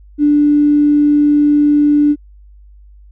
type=tone with tanh clipping; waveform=triangle; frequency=293.7 Hz; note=D4; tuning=in tune; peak=-7 dBFS; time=0.18-2.16 s; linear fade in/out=50 ms; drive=3 dB; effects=added 50 Hz sine -38 dBFS peak until 3.11 s